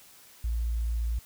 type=tone; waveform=sine; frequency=57.2 Hz; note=A#1; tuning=32 cents flat; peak=-26 dBFS; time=0.44-1.19 s; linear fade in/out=5 ms; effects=white hiss -54 dBFS RMS until 1.25 s